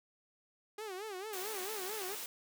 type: tone with vibrato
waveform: sawtooth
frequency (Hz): 401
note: G4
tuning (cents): +39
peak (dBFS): -37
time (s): 0.78-2.15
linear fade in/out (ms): 5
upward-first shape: sine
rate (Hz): 4.5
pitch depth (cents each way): 170
type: high-pass noise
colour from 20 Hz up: white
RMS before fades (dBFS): -43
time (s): 1.33-2.26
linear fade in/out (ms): 2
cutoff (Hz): 250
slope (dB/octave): 12
effects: none